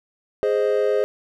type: chord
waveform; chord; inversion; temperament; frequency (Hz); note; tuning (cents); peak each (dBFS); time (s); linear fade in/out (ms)
triangle; Ab major; none; equal; 415.3 / 523.3 / 622.3; Ab4 / C5 / Eb5; 0 / 0 / 0; -18 / -20 / -23; 0.43-1.04; 0
effects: none